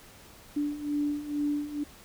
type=beating tone pair; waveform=sine; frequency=291.1 / 293.3 Hz; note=D4 / D4; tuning=-15 / -2 cents; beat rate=2.2 Hz; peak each=-33 / -29 dBFS; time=0.56-1.84 s; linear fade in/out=10 ms; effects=pink hiss -52 dBFS RMS until 2.04 s